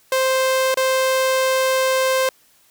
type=tone with dropouts; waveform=sawtooth; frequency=523.3 Hz; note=C5; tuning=in tune; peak=-12 dBFS; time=0.12-2.29 s; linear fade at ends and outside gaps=2 ms; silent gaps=0.743-0.772 s; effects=white hiss -56 dBFS RMS until 2.7 s